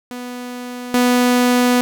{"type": "tone with level steps", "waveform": "sawtooth", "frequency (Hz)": 246.7, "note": "B3", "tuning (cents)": -2, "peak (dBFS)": [-23, -8], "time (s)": [0.11, 1.81], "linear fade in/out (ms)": 0, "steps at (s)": 0.94, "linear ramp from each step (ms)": 2, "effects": []}